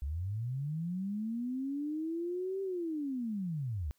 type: linear two-way sweep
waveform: sine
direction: up then down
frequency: 65 to 392 to 65 Hz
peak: -33 dBFS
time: 0.02-3.91 s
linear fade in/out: 0 ms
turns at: 2.62 s
effects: white hiss -75 dBFS RMS until 3.98 s